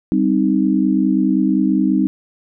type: chord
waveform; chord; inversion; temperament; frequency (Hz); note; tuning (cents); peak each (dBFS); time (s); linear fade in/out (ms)
sine; C minor; second; equal; 196 / 261.6 / 311.1; G3 / C4 / Eb4; 0 / 0 / 0; -17; 0.12-2.07; 0
effects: none

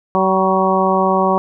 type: harmonic tone with a mistuned harmonic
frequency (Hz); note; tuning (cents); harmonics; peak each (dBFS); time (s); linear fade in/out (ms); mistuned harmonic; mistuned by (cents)
190; F#3; +46; 1 / 2 / 3 / 4 / 5 / 6; -19 / -19 / -19 / -19 / -19 / -19; 0.15-1.38; 0; 6; -37
effects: none

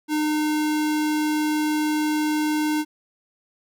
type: tone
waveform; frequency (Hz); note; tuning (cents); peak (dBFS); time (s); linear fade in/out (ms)
square; 304.4; D#4; -38; -21; 0.08-2.85; 50
effects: none

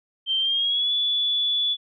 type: tone with pitch glide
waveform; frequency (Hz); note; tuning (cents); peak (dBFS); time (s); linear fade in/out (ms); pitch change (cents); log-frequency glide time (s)
sine; 3136 to 3440; G7 to A7; 0 to -40; -20; 0.26-1.77; 50; +160; 0.39-0.92
effects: none

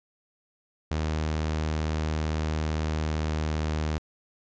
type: tone with pitch glide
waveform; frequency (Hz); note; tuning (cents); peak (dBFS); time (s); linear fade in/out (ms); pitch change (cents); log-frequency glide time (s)
sawtooth; 77.78 to 77.29; D#2 to D#2; 0 to -11; -22; 0.91-3.98; 0; -11; 2.84-3.75
effects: resampled to 16000 Hz

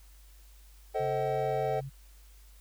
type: chord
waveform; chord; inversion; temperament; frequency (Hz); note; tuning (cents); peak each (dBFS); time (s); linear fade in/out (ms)
triangle; A diminished seventh; none; just; 440 / 528 / 633.6 / 760.3; A4 / C5 / Eb5 / Gb5; 0 / +16 / +31 / +47; -31 / -33 / -32 / -31; 0.94-1.81; 20
type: tone with vibrato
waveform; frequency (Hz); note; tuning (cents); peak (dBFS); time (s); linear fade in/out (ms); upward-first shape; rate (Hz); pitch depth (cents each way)
sine; 135; C#3; -45; -37; 0.99-1.9; 20; square; 8.4; 8
effects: added 50 Hz sine -52 dBFS peak until 2.6 s + white hiss -62 dBFS RMS until 2.6 s

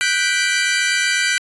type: chord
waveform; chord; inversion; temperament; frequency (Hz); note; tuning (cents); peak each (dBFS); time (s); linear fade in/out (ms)
sawtooth; G major seventh; third; equal; 1480 / 1568 / 1975.5 / 2349; F#6 / G6 / B6 / D7; 0 / 0 / 0 / 0; -18; 0.01-1.38; 0
effects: resampled to 24000 Hz

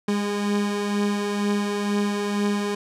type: beating tone pair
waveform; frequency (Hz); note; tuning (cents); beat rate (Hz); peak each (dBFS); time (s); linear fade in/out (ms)
30% pulse; 204.3 / 206.4; G#3 / G#3; -28 / -10; 2.1; -20 / -27; 0.08-2.75; 5
effects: low-pass 9000 Hz 12 dB/octave

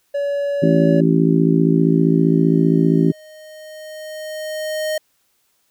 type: tone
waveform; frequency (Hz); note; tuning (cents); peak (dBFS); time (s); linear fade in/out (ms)
triangle; 568; C#5; +42; -16; 0.14-1.01; 10
type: harmonic tone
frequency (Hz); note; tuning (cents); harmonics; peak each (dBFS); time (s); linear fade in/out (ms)
55.2; A1; +6; 3 / 4 / 5 / 6 / 7; -15 / -21 / -17 / -21 / -20; 0.62-3.12; 10
type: tone with exponential growth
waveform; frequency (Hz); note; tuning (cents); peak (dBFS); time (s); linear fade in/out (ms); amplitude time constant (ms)
square; 620; D#5; -6; -19; 1.76-4.98; 5; 700
effects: white hiss -64 dBFS RMS until 5.7 s

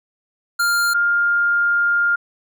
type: tone pair in turn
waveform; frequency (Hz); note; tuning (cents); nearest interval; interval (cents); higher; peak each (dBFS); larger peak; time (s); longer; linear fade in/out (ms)
square / sine; 1400 / 1405.8; F6 / F6; +4 / +11; unison; 7; second; -16 / -14; second; 0.59-0.94 / 0.94-2.16; second; 10
effects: none

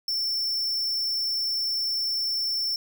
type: tone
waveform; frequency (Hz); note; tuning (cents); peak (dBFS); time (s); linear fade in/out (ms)
square; 5390; E8; +38; -25; 0.08-2.76; 2
effects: none

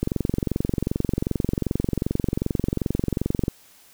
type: click train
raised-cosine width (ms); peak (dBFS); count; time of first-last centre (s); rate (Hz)
3; -9; 79; 0.03-3.481; 22.6
effects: white hiss -53 dBFS RMS until 3.93 s

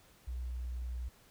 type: tone with pitch glide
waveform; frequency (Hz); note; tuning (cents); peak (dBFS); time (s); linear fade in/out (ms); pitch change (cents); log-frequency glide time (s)
sine; 61.74 to 61.24; B1 to B1; 0 to -14; -36; 0.27-1.09; 10; -14; 0.42-0.81
effects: pink hiss -63 dBFS RMS until 1.3 s

